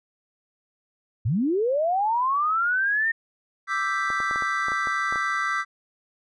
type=linear sweep; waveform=sine; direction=up; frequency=91.3 to 1847 Hz; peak=-20 dBFS; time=1.25-3.12 s; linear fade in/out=10 ms
type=chord; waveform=triangle; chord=E minor seventh; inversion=third; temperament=equal; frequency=1174.7 / 1318.5 / 1568 / 1975.5 Hz; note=D6 / E6 / G6 / B6; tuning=0 / 0 / 0 / 0 cents; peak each=-27 dBFS; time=3.67-5.65 s; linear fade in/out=50 ms
type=clicks; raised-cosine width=1 ms; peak=-22 dBFS; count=10; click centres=4.103 / 4.203 / 4.311 / 4.359 / 4.423 / 4.684 / 4.719 / 4.872 / 5.125 / 5.158 s
effects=resampled to 22050 Hz